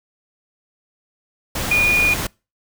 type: tone in noise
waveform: sine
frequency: 2443 Hz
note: D#7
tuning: 32 cents flat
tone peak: -13 dBFS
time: 1.71-2.14 s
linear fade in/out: 5 ms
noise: pink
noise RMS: -24 dBFS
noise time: 1.55-2.27 s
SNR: +8 dB
effects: noise-tail reverb RT60 0.3 s tail -26 dB re dry